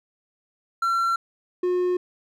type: tone pair in turn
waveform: triangle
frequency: 1359 / 360 Hz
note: F6 / F#4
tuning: -48 / -47 cents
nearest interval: octave + major seventh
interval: 2299 cents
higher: first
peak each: -18 dBFS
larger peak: neither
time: 0.82-1.16 / 1.63-1.97 s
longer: neither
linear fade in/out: 5 ms
effects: none